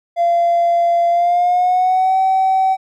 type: tone with pitch glide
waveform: triangle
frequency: 687 to 762.3 Hz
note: F5 to G5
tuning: -29 to -49 cents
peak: -8 dBFS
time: 0.16-2.77 s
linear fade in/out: 50 ms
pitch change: +180 cents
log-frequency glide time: 1.09-2.18 s
effects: tanh soft clip ceiling -8 dBFS